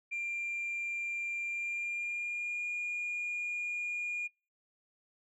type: tone with pitch glide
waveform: sine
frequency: 2381 to 2428 Hz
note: D7 to D#7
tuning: +23 to -43 cents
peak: -32 dBFS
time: 0.11-4.28 s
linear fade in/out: 20 ms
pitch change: +34 cents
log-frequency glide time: 1.45-2.66 s
effects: noise-tail reverb RT60 0.3 s tail -25 dB re dry + tanh soft clip ceiling -31 dBFS